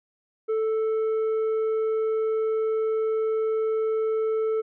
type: tone with tanh clipping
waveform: sine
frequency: 440 Hz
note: A4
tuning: in tune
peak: -23 dBFS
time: 0.48-4.62 s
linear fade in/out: 20 ms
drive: 5 dB
effects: none